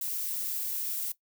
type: noise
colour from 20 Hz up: violet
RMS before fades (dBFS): -33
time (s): 0.01-1.12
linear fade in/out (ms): 5
effects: noise-tail reverb RT60 0.1 s tail -17 dB re dry